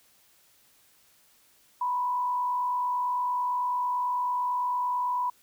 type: tone with frequency modulation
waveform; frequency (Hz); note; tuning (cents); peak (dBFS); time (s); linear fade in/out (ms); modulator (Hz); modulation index
sine; 987.8; B5; 0; -25; 1.81-5.3; 5; 49; 0.41
effects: white hiss -62 dBFS RMS until 5.42 s